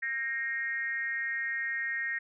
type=tone with frequency modulation; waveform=sine; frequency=1864.7 Hz; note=A#6; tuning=in tune; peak=-30 dBFS; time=0.02-2.19 s; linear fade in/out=10 ms; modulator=259 Hz; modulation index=0.73; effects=none